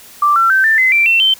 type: tone with pitch steps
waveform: sine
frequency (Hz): 1174.7 / 1349.4 / 1550 / 1780.5 / 2045 / 2349 / 2699 / 3100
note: D6 / E6 / G6 / A6 / C7 / D7 / E7 / G7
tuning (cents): 0 / +40 / -20 / +20 / -40 / 0 / +40 / -20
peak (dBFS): -8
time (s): 0.22-1.34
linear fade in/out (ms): 5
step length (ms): 140
effects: white hiss -39 dBFS RMS until 1.39 s